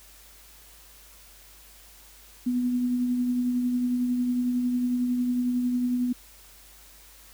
sine tone with tremolo, 246.9 Hz, B3, in tune, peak -21 dBFS, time 2.46-6.13 s, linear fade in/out 10 ms, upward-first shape triangle, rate 11 Hz, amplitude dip 35%, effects added 50 Hz sine -55 dBFS peak until 7.33 s + white hiss -52 dBFS RMS until 7.33 s

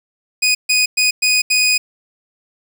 20% pulse tone bursts at uneven times, 2489 Hz, D#7, in tune, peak -7 dBFS, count 5, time 0.42-0.55 / 0.69-0.86 / 0.97-1.11 / 1.22-1.42 / 1.5-1.78 s, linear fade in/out 10 ms, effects 7-bit

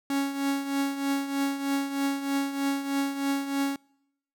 45% pulse tone with tremolo, 277.2 Hz, C#4, in tune, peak -23 dBFS, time 0.1-3.76 s, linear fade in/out 2 ms, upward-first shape triangle, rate 3.2 Hz, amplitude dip 70%, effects noise-tail reverb RT60 0.8 s tail -26 dB re dry

